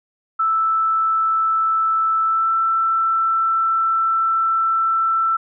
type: tone with pitch glide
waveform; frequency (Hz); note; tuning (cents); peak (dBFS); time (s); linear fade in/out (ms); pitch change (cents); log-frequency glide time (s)
sine; 1318.5 to 1333.1; E6 to E6; 0 to +19; -15; 0.39-5.37; 10; +19; 2.24-2.53
effects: none